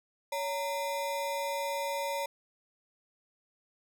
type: ring-modulated tone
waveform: square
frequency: 743 Hz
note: F#5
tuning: 7 cents sharp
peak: -29 dBFS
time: 0.32-2.26 s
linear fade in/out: 5 ms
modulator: 181 Hz
effects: none